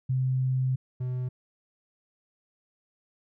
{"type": "tone pair in turn", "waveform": ["sine", "triangle"], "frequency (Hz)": [129.8, 126.25], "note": ["C3", "B2"], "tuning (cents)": [-13, 39], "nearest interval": "unison", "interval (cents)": 48, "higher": "first", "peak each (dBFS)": [-23, -26], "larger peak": "first", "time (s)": [[0.09, 0.76], [1, 1.29]], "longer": "first", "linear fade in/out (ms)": 10, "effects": []}